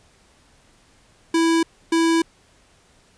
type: tone bursts at uneven times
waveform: square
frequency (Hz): 329.6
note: E4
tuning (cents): 0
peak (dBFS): -16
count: 2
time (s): 1.34-1.63 / 1.92-2.22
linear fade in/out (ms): 5
effects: pink hiss -56 dBFS RMS until 3.17 s + resampled to 22050 Hz